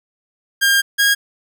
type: tone pair in turn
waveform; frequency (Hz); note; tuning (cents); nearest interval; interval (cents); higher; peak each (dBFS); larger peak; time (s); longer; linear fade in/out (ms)
sawtooth; 1607 / 1635.1; G6 / G#6; +43 / -27; unison; 30; second; -8; neither; 0.61-0.82 / 0.98-1.15; first; 20
effects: none